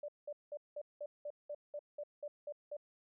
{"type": "tone bursts", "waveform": "sine", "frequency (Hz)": 587.3, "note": "D5", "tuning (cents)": 0, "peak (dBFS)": -40, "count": 12, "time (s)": [0.03, 2.768], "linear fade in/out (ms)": 5, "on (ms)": 54, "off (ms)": 190, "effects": []}